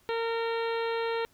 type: harmonic tone with a mistuned harmonic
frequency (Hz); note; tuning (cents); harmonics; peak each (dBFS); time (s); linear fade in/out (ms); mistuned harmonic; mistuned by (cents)
458.7; A#4; -28; 1 / 2 / 3 / 4 / 5 / 6 / 7 / 8 / 9; -29 / -35 / -39 / -41 / -43 / -45 / -46 / -47 / -48; 0.09-1.25; 0; 8; +17
effects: pink hiss -64 dBFS RMS until 1.33 s